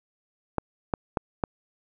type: clicks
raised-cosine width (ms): 1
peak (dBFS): -10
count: 4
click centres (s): 0.583 / 0.938 / 1.172 / 1.438
effects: none